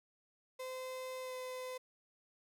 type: tone with pitch glide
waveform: 35% pulse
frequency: 515 to 509.7 Hz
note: C5 to C5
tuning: -28 to -45 cents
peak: -40 dBFS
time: 0.59-1.78 s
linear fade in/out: 10 ms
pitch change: -17 cents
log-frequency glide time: 1.21-1.34 s
effects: none